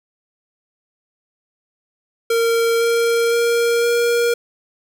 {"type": "tone with pitch steps", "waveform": "square", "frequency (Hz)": [461.3, 465, 468.8, 472.6], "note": ["A#4", "A#4", "A#4", "A#4"], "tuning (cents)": [-18, -4, 10, 24], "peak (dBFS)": -15, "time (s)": [2.3, 4.34], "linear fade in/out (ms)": 5, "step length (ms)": 510, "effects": []}